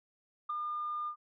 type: tone with ADSR envelope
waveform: sine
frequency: 1208 Hz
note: D6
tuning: 48 cents sharp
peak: -28 dBFS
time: 0.49-1.16 s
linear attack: 12 ms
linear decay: 4 ms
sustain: -5 dB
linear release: 85 ms
effects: tanh soft clip ceiling -28 dBFS